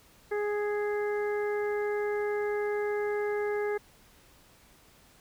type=harmonic tone; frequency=415.3 Hz; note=G#4; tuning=in tune; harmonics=1 / 2 / 3 / 4 / 5; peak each=-28 / -39 / -44 / -40 / -43 dBFS; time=0.31-3.78 s; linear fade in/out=10 ms; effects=pink hiss -59 dBFS RMS until 5.2 s